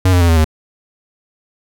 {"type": "tone with pitch steps", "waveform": "square", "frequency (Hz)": [93, 89.16, 85.48, 81.95, 78.57], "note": ["F#2", "F2", "F2", "E2", "D#2"], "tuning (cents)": [9, 36, -37, -10, 17], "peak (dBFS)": -9, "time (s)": [0.05, 0.445], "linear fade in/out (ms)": 5, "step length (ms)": 79, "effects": []}